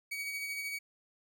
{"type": "tone with tremolo", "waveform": "40% pulse", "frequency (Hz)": 2258, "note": "C#7", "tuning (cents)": 31, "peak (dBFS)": -34, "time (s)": [0.11, 0.79], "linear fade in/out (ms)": 10, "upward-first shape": "sine", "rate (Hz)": 13, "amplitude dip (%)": 35, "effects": []}